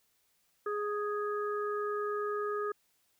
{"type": "harmonic tone", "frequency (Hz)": 415.3, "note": "G#4", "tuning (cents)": 0, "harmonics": [1, 3, 4], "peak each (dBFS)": [-33, -36, -44], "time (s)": [0.66, 2.72], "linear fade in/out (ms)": 5, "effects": ["white hiss -73 dBFS RMS until 3.19 s"]}